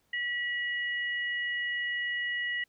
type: tone pair together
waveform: sine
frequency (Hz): 1939.5 / 2906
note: B6 / F#7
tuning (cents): -32 / -32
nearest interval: perfect fifth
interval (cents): 700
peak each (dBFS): -30 / -38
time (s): 0.13-2.64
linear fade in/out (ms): 5
effects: pink hiss -72 dBFS RMS until 2.68 s